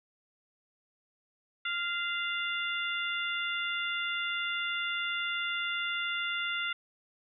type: harmonic tone with a mistuned harmonic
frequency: 698.5 Hz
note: F5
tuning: in tune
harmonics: 2 / 3 / 4 / 5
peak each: -34 / -36 / -37 / -38 dBFS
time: 1.65-6.73 s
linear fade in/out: 5 ms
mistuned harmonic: 3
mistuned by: -26 cents
effects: none